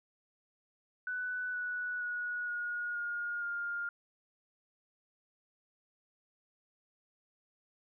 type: tone with pitch steps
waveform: sine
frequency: 1492 / 1474.9 / 1457.9 / 1441.2 / 1424.6 / 1408.3 Hz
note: F#6 / F#6 / F#6 / F#6 / F6 / F6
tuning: +14 / -6 / -26 / -46 / +34 / +14 cents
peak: -34 dBFS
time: 1.07-3.89 s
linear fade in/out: 2 ms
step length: 470 ms
effects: none